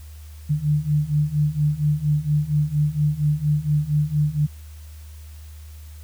sine beating tone pair, 146.83 / 151.13 Hz, D3 / D3, 0 / +50 cents, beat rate 4.3 Hz, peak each -22 / -20 dBFS, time 0.49-4.47 s, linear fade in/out 20 ms, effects added 76 Hz sine -37 dBFS peak until 6.03 s + white hiss -52 dBFS RMS until 6.03 s

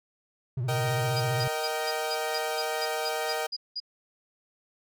triangle tone with vibrato, 124.6 Hz, B2, 16 cents sharp, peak -25 dBFS, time 0.57-1.48 s, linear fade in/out 5 ms, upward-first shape sine, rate 15 Hz, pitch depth 140 cents each way
sawtooth chord, Eb major, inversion second, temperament equal with one note detuned, 466.2 / 622.3 / 773.6 Hz, Bb4 / Eb5 / G5, 0 / 0 / -23 cents, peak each -29 dBFS, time 0.68-3.47 s, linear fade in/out 10 ms
sine tone bursts, 4892 Hz, D#8, 30 cents flat, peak -30 dBFS, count 12, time 1.16-3.802 s, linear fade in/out 10 ms, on 46 ms, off 190 ms
effects none

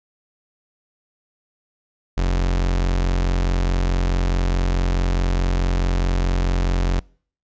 40% pulse tone, 44.69 Hz, F1, 41 cents sharp, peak -16 dBFS, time 2.17-7 s, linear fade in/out 10 ms, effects noise-tail reverb RT60 0.5 s tail -26 dB re dry + resampled to 16000 Hz

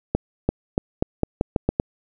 accelerating click train, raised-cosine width 2 ms, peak -5 dBFS, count 9, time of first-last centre 0.15-1.799 s, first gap 340 ms, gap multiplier 0.85, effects none

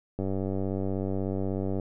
click train, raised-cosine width 2 ms, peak -18 dBFS, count 156, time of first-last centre 0.19-1.798 s, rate 96.4 Hz, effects none

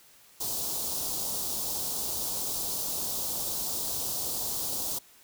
white band-stop noise, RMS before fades -32 dBFS, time 0.4-4.99 s, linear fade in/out 10 ms, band 980 to 3900 Hz, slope 24 dB/octave, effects white hiss -57 dBFS RMS until 5.23 s

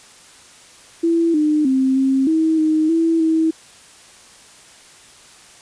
sine tone with pitch steps, 333.8 / 303.1 / 263.6 / 267.2 / 319.7 / 312.2 / 328.7 / 321.2 Hz, E4 / D#4 / C4 / C4 / D#4 / D#4 / E4 / E4, +22 / -45 / +13 / +36 / +47 / +6 / -5 / -45 cents, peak -13 dBFS, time 1.03-3.51 s, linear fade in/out 10 ms, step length 310 ms, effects white hiss -45 dBFS RMS until 5.61 s + resampled to 22050 Hz

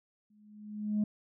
sine tone with exponential growth, 210.4 Hz, G#3, 23 cents sharp, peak -23 dBFS, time 0.3-1.04 s, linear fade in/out 5 ms, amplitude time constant 160 ms, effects tanh soft clip ceiling -24 dBFS

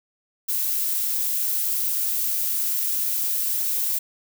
violet noise, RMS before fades -24 dBFS, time 0.48-3.99 s, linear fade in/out 10 ms, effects none

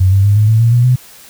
sine tone with pitch steps, 93.5 / 97.58 / 101.84 / 106.29 / 110.93 / 115.78 / 120.83 / 126.11 Hz, F#2 / G2 / G#2 / G#2 / A2 / A#2 / B2 / B2, +19 / -7 / -33 / +41 / +15 / -11 / -37 / +37 cents, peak -6 dBFS, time 0-0.96 s, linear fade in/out 10 ms, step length 120 ms, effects white hiss -39 dBFS RMS until 1.29 s

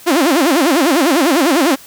sawtooth tone with vibrato, 304.1 Hz, D#4, 40 cents flat, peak -6 dBFS, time 0.06-1.76 s, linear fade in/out 20 ms, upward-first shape sine, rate 10 Hz, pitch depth 280 cents each way, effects white hiss -39 dBFS RMS until 1.86 s

